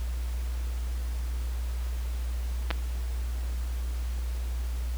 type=clicks; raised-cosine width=0.3 ms; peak=-13 / -12 dBFS; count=2; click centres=2.705 / 2.711 s; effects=added 60 Hz sine -28 dBFS peak until 4.97 s + pink hiss -47 dBFS RMS until 4.97 s